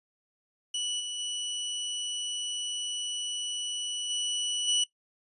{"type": "tone with level steps", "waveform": "sawtooth", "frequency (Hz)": 2953, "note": "F#7", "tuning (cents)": -4, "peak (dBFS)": [-26, -30, -28, -25, -20], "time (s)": [0.74, 4.84], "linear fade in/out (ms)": 5, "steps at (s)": [0.99, 1.18, 4.09, 4.67], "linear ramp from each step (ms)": 20, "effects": ["noise-tail reverb RT60 0.1 s tail -17 dB re dry", "resampled to 24000 Hz"]}